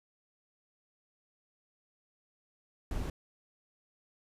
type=noise; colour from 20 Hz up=brown; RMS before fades=-35 dBFS; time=2.91-3.1 s; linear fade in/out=2 ms; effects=resampled to 32000 Hz